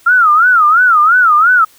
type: tone with vibrato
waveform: sine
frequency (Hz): 1342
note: E6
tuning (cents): +31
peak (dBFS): -5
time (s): 0.06-1.65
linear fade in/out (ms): 10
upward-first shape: sine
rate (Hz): 2.9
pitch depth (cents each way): 200
effects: white hiss -46 dBFS RMS until 1.78 s